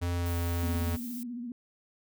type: tone with pitch glide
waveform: square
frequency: 87.31 to 85.96 Hz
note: F2 to F2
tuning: 0 to -27 cents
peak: -29 dBFS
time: 0.01-0.97 s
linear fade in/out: 20 ms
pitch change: -27 cents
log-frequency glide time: 0.14-0.34 s
type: noise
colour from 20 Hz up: violet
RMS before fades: -44 dBFS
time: 0.26-1.23 s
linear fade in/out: 0 ms
type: tone with vibrato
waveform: sine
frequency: 241 Hz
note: B3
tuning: 42 cents flat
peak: -35 dBFS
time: 0.63-1.52 s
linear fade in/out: 2 ms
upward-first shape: sine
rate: 15 Hz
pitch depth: 66 cents each way
effects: none